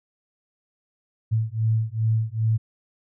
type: beating tone pair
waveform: sine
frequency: 110 / 112.5 Hz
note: A2 / A2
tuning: 0 / +39 cents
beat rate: 2.5 Hz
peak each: -23 dBFS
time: 1.31-2.58 s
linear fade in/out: 20 ms
effects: none